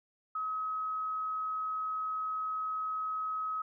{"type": "tone", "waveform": "sine", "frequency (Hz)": 1275, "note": "D#6", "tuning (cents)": 42, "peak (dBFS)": -32, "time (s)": [0.35, 3.62], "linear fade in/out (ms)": 5, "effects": []}